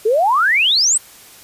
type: exponential sweep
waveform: sine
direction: up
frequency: 409.6 to 8530 Hz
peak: -11 dBFS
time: 0.05-0.98 s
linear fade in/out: 10 ms
effects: white hiss -42 dBFS RMS until 1.43 s + resampled to 32000 Hz